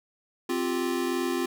square chord, C suspended fourth, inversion none, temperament equal, 261.6 / 349.2 / 392 Hz, C4 / F4 / G4, 0 / 0 / 0 cents, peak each -31 / -29 / -35 dBFS, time 0.49-1.46 s, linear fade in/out 5 ms, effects none

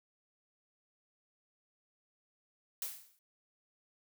blue noise with exponential decay, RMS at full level -36 dBFS, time 2.82-3.19 s, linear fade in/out 1 ms, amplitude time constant 80 ms, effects none

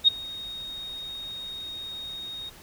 sine tone with ADSR envelope, 3729 Hz, A#7, in tune, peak -11 dBFS, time 0.04-2.5 s, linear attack 38 ms, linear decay 12 ms, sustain -23 dB, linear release 15 ms, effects pink hiss -49 dBFS RMS until 2.62 s

